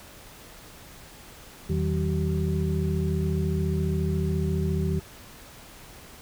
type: tone cluster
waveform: sine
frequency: 82.4 / 157 / 191.4 / 382.8 Hz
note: E2 / D#3 / G3 / G4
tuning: 0 / +16 / -41 / -41 cents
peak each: -27 / -27 / -30 / -32 dBFS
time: 1.69-5 s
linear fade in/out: 10 ms
effects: pink hiss -47 dBFS RMS until 6.21 s